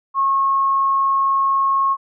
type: tone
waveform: sine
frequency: 1089 Hz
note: C#6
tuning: 31 cents flat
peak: -14 dBFS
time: 0.14-1.97 s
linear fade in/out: 50 ms
effects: none